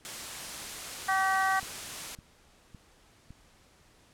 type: noise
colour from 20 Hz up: white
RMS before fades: -39 dBFS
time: 0.05-2.15 s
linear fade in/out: 0 ms
type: harmonic tone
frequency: 382.9 Hz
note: G4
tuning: 41 cents flat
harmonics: 2 / 3 / 4 / 5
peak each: -28 / -30 / -31 / -32 dBFS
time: 1.08-1.6 s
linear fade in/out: 10 ms
type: click train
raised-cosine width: 5 ms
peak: -35 dBFS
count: 4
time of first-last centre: 1.63-3.306 s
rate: 1.79 Hz
effects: pink hiss -61 dBFS RMS until 4.13 s + low-pass 10000 Hz 12 dB/octave